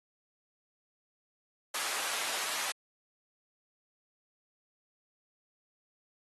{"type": "high-pass noise", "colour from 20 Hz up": "pink", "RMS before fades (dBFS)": -35, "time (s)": [1.74, 2.72], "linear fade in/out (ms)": 5, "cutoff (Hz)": 890, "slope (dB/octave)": 12, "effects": ["AAC 32 kbps"]}